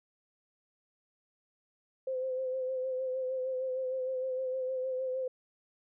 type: tone with vibrato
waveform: sine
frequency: 517 Hz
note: C5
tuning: 21 cents flat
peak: -31 dBFS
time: 2.07-5.28 s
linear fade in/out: 5 ms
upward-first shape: sine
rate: 6.5 Hz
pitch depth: 31 cents each way
effects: none